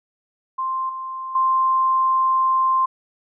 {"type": "tone with level steps", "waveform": "sine", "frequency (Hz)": 1050, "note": "C6", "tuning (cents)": 6, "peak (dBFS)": [-21, -27, -15], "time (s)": [0.58, 2.86], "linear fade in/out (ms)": 10, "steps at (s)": [0.89, 1.35], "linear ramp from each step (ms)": 5, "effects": []}